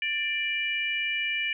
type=tone cluster; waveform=sine; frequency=1779 / 2358 / 2926 Hz; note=A6 / D7 / F#7; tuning=+19 / +6 / -20 cents; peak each=-33 / -28 / -32 dBFS; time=0.02-1.53 s; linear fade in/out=2 ms; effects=none